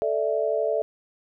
sine chord, A suspended fourth, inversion none, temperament equal, 440 / 587.3 / 659.3 Hz, A4 / D5 / E5, 0 / 0 / 0 cents, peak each -26 dBFS, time 0.02-0.82 s, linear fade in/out 0 ms, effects none

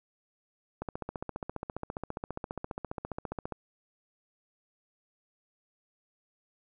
click train, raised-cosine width 1 ms, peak -21 dBFS, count 41, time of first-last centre 0.82-3.523 s, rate 14.8 Hz, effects none

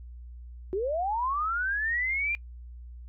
sine linear sweep, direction up, 357.5 to 2408 Hz, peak -26 dBFS, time 0.73-2.35 s, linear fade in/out 0 ms, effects noise-tail reverb RT60 0.1 s tail -22 dB re dry + added 60 Hz sine -41 dBFS peak until 3.08 s

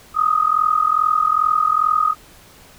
sine tone with amplitude modulation, 1247 Hz, D#6, 3 cents sharp, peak -10 dBFS, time 0.14-2.15 s, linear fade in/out 50 ms, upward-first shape sine, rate 42.4 Hz, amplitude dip 85%, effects pink hiss -46 dBFS RMS until 2.78 s

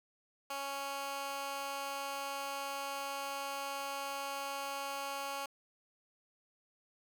15% pulse tone with high-pass filter, 277.2 Hz, C#4, in tune, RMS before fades -40 dBFS, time 0.5-5.46 s, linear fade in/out 5 ms, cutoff 800 Hz, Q 0.84, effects none

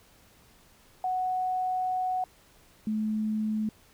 sine tone pair in turn, 740 / 215.7 Hz, F#5 / A3, 0 / -34 cents, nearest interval octave + major sixth, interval 2134 cents, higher first, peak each -26 dBFS, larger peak neither, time 1.04-2.24 / 2.87-3.69 s, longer first, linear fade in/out 2 ms, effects pink hiss -59 dBFS RMS until 3.93 s

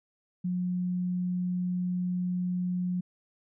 sine tone, 180 Hz, F#3, 47 cents flat, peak -27 dBFS, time 0.44-3.01 s, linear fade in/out 10 ms, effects none

